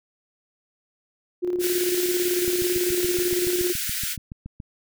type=tone with tremolo; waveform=sine; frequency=357 Hz; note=F4; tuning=38 cents sharp; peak=-20 dBFS; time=1.42-3.73 s; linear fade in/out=20 ms; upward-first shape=square; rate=18 Hz; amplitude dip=45%
type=high-pass noise; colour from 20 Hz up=white; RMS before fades=-28 dBFS; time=1.59-4.17 s; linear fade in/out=50 ms; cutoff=1400 Hz; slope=96 dB/octave
type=click train; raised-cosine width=5 ms; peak=-23 dBFS; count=16; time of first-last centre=2.48-4.602 s; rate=7.07 Hz
effects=none